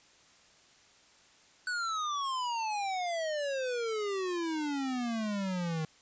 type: exponential sweep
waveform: square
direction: down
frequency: 1500 to 155.1 Hz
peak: -32 dBFS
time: 1.67-5.85 s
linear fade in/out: 2 ms
effects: white hiss -61 dBFS RMS until 6.01 s + resampled to 16000 Hz